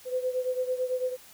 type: beating tone pair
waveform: sine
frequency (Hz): 505 / 514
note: B4 / C5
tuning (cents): +39 / -31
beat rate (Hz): 9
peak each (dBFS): -28 / -32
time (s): 0.05-1.17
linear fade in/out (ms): 50
effects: white hiss -52 dBFS RMS until 1.33 s